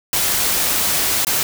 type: noise with dropouts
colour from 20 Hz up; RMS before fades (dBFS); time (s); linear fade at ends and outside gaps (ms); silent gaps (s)
white; -18; 0.13-1.43; 1; 1.248-1.269
effects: none